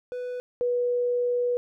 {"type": "tone pair in turn", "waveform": ["triangle", "sine"], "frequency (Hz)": [495.5, 488.1], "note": ["B4", "B4"], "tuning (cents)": [6, -20], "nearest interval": "unison", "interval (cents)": 26, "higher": "first", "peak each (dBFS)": [-28, -22], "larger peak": "second", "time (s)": [[0.12, 0.4], [0.61, 1.57]], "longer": "second", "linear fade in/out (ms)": 0, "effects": []}